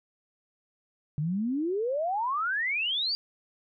sine exponential sweep, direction up, 142.3 to 4800 Hz, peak -26 dBFS, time 1.18-3.15 s, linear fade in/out 0 ms, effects none

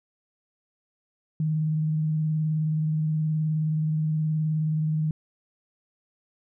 sine tone with vibrato, 155.56 Hz, D#3, in tune, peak -22 dBFS, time 1.4-5.11 s, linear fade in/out 2 ms, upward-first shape sine, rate 19 Hz, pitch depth 25 cents each way, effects none

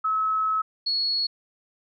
sine tone pair in turn, 1291 / 4353 Hz, E6 / C#8, -37 / -32 cents, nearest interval octave + major sixth, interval 2105 cents, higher second, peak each -21 / -22 dBFS, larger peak first, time 0.04-0.62 / 0.86-1.27 s, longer first, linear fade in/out 10 ms, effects none

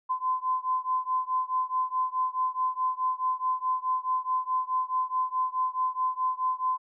sine beating tone pair, 1023 / 1027.7 Hz, C6 / C6, -39 / -31 cents, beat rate 4.7 Hz, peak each -28 / -29 dBFS, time 0.09-6.78 s, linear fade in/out 20 ms, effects none

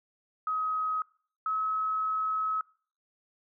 sine tone pair in turn, 1267 / 1284.7 Hz, D#6 / E6, +31 / -45 cents, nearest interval unison, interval 24 cents, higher second, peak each -27 dBFS, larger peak neither, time 0.47-1.02 / 1.46-2.61 s, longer second, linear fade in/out 2 ms, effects noise-tail reverb RT60 0.5 s tail -23 dB re dry

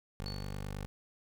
15% pulse tone, 49.47 Hz, G1, 17 cents sharp, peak -32 dBFS, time 0.2-0.86 s, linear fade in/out 0 ms
sine tone with exponential decay, 4435 Hz, C#8, in tune, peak -40 dBFS, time 0.26-0.72 s, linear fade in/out 0 ms, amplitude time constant 100 ms
effects none

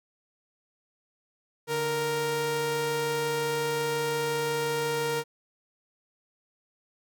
sawtooth tone pair together, 146.84 / 466.2 Hz, D3 / A#4, 0 / 0 cents, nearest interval octave + minor sixth, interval 2000 cents, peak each -32 / -23 dBFS, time 1.67-5.24 s, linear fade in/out 50 ms, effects none

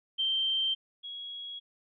sine tone pair in turn, 3136 / 3322 Hz, G7 / G#7, 0 / 0 cents, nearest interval minor second, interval 100 cents, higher second, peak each -26 / -38 dBFS, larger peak first, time 0.18-0.75 / 1.03-1.6 s, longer neither, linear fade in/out 20 ms, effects none

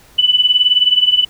sine tone with tremolo, 2981 Hz, F#7, 12 cents sharp, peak -5 dBFS, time 0.18-1.25 s, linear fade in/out 10 ms, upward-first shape triangle, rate 19 Hz, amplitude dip 90%, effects pink hiss -46 dBFS RMS until 1.29 s

